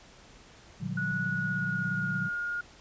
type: chord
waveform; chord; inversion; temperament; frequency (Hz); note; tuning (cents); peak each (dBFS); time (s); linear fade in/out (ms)
sine; G minor seventh; first; equal with one note detuned; 116.54 / 146.83 / 179.11 / 196; Bb2 / D3 / F3 / G3; 0 / 0 / +44 / 0; -38 / -36 / -35 / -39; 0.8-2.29; 20
type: tone with pitch glide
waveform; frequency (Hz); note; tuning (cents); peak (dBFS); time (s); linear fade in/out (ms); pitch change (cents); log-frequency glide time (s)
sine; 1464 to 1425.6; F#6 to F6; -19 to +35; -30; 0.97-2.61; 5; -46; 1.22-2.23
effects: pink hiss -54 dBFS RMS until 2.8 s + resampled to 16000 Hz